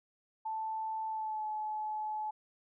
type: tone with pitch glide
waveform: sine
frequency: 880 to 857.4 Hz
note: A5 to A5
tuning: 0 to -45 cents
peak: -34 dBFS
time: 0.45-2.31 s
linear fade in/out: 10 ms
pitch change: -45 cents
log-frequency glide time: 1.08-1.46 s
effects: none